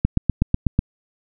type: click train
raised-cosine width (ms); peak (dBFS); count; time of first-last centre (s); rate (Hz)
5; -3; 7; 0.05-0.791; 8.1
effects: none